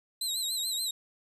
25% pulse tone with vibrato, 3951 Hz, B7, in tune, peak -25 dBFS, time 0.21-0.91 s, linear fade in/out 5 ms, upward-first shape sine, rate 6.9 Hz, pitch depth 87 cents each way, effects none

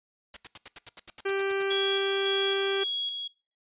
white noise bursts, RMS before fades -40 dBFS, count 14, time 0.34-1.731 s, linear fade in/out 2 ms, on 26 ms, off 79 ms
harmonic tone, 392 Hz, G4, in tune, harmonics 1 / 2 / 3 / 4 / 5 / 6 / 7 / 8, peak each -27 / -40 / -39 / -35 / -43 / -39 / -44 / -45 dBFS, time 1.25-2.84 s, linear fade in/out 10 ms
sine tone with tremolo, 3322 Hz, G#7, in tune, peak -27 dBFS, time 1.7-3.28 s, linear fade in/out 10 ms, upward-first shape square, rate 1.8 Hz, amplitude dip 40%
effects noise-tail reverb RT60 0.4 s tail -23 dB re dry + resampled to 8000 Hz

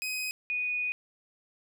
sawtooth / sine tone pair in turn, 2514 / 2474 Hz, D#7 / D#7, +17 / -10 cents, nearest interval unison, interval 27 cents, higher first, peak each -28 dBFS, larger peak neither, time 0.02-0.31 / 0.5-0.92 s, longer second, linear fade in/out 0 ms, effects none

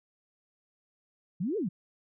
sine exponential two-way sweep, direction up then down, 155.56 to 470 to 155.56 Hz, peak -28 dBFS, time 1.4-1.69 s, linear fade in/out 10 ms, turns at 1.57 s, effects none

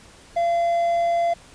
triangle tone, 684 Hz, F5, 36 cents flat, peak -16 dBFS, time 0.36-1.34 s, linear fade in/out 10 ms, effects pink hiss -48 dBFS RMS until 1.54 s + resampled to 22050 Hz

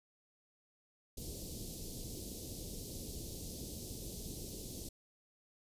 pink band-stop noise, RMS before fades -45 dBFS, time 1.17-4.89 s, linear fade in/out 5 ms, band 490 to 4200 Hz, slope 24 dB/octave, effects resampled to 32000 Hz

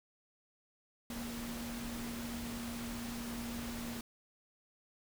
sine tone in noise, 235.9 Hz, A#3, 21 cents sharp, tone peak -41 dBFS, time 1.1-4.01 s, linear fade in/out 2 ms, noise pink, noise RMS -45 dBFS, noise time 1.1-4.01 s, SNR +1 dB, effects none

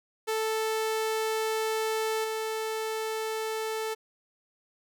sawtooth tone with level steps, 440 Hz, A4, in tune, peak -23 / -26 dBFS, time 0.27-3.95 s, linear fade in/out 20 ms, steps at 2.24 s, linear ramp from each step 5 ms, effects none

